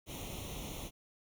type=noise with comb filter; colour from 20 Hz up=pink; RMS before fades=-43 dBFS; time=0.06-0.91 s; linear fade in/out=50 ms; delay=0.31 ms; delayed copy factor=+0.8; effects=none